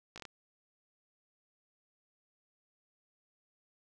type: slowing click train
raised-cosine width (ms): 0.2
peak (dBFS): -28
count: 5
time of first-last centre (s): 0.16-0.253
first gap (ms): 17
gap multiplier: 1.21
effects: none